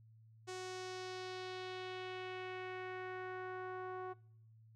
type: tone with low-pass filter sweep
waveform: sawtooth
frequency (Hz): 370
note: F#4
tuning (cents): 0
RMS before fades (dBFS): -45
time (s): 0.47-4.14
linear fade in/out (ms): 20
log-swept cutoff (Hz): 7100 to 1100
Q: 1.8
effects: noise-tail reverb RT60 0.7 s tail -24 dB re dry + added 111 Hz sine -60 dBFS peak until 4.75 s